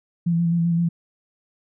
sine tone with vibrato, 169.3 Hz, E3, 46 cents sharp, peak -17 dBFS, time 0.26-0.89 s, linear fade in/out 10 ms, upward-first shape square, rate 7.7 Hz, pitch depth 21 cents each way, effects none

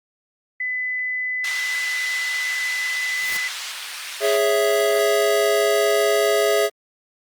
sine tone, 2006 Hz, B6, 26 cents sharp, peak -22 dBFS, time 0.6-3.48 s, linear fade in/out 5 ms
white band-pass noise, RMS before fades -31 dBFS, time 1.44-4.37 s, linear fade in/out 5 ms, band 1400 to 4900 Hz, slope 12 dB/octave
white noise with exponential growth, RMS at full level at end -27 dBFS, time 2.97-3.37 s, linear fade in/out 2 ms, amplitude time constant 85 ms
square chord, C# minor, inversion second, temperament equal, 415.3 / 554.4 / 659.3 Hz, G#4 / C#5 / E5, 0 / 0 / 0 cents, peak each -20 / -24 / -21 dBFS, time 4.2-6.7 s, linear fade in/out 50 ms
effects Opus 32 kbps

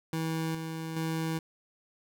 25% pulse tone with tremolo, 161.5 Hz, E3, 35 cents flat, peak -26 dBFS, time 0.13-1.39 s, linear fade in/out 2 ms, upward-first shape square, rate 1.2 Hz, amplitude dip 45%, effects none

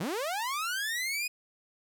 sawtooth linear sweep, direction up, 136.2 to 2505 Hz, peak -27 dBFS, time 0-1.28 s, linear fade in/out 10 ms, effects none

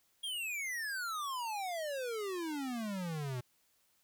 square exponential sweep, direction down, 3308 to 120.4 Hz, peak -37 dBFS, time 0.23-3.41 s, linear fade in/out 10 ms, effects white hiss -73 dBFS RMS until 4.03 s

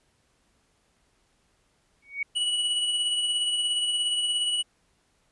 sine tone with exponential growth, 2240 Hz, C#7, 18 cents sharp, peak -23 dBFS, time 2.02-2.23 s, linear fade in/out 5 ms, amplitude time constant 45 ms
square tone with tremolo, 2938 Hz, F#7, 13 cents flat, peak -23 dBFS, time 2.35-4.63 s, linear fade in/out 20 ms, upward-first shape sine, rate 17 Hz, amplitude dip 35%
effects pink hiss -68 dBFS RMS until 5.31 s + resampled to 24000 Hz

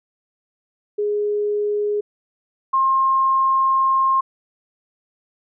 sine tone pair in turn, 415.3 / 1065.4 Hz, G#4 / C6, 0 / +31 cents, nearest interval octave + major third, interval 1631 cents, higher second, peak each -18 / -14 dBFS, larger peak second, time 0.98-2.01 / 2.73-4.21 s, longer second, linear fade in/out 10 ms, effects none

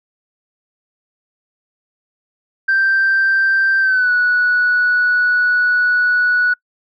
sine tone with pitch glide, 1568 to 1471.5 Hz, G6 to F#6, 0 to -10 cents, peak -10 dBFS, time 2.68-6.54 s, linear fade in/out 10 ms, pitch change -110 cents, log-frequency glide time 3.8-4.11 s, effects noise-tail reverb RT60 0.1 s tail -26 dB re dry + tanh soft clip ceiling -8 dBFS

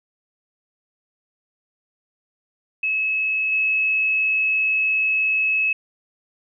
sine tone with level steps, 2583 Hz, E7, 36 cents flat, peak -19 / -17 dBFS, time 2.83-5.73 s, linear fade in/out 5 ms, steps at 3.52 s, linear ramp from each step 2 ms, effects none

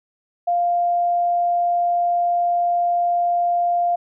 sine tone, 698.5 Hz, F5, in tune, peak -16 dBFS, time 0.47-3.96 s, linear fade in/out 10 ms, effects none

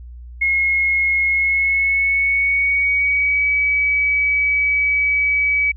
sine tone with pitch glide, 2163 to 2280 Hz, C#7 to C#7, -43 to +48 cents, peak -14 dBFS, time 0.41-5.72 s, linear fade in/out 10 ms, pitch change +91 cents, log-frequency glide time 1.26-3.47 s, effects added 60 Hz sine -33 dBFS peak until 5.76 s

